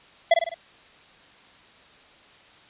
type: tone with echo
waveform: square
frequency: 672 Hz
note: E5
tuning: 33 cents sharp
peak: -13 dBFS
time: 0.31-0.34 s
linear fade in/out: 5 ms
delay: 51 ms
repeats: 4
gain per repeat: -5 dB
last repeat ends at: 0.544 s
effects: white hiss -52 dBFS RMS until 2.69 s + resampled to 8000 Hz